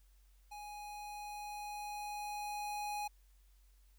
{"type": "tone with level ramp", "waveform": "square", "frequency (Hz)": 830.6, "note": "G#5", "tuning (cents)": 0, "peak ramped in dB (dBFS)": [-47, -38], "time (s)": [0.51, 3.08], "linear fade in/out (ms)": 10, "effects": ["added 47 Hz sine -62 dBFS peak until 3.98 s", "white hiss -75 dBFS RMS until 3.98 s"]}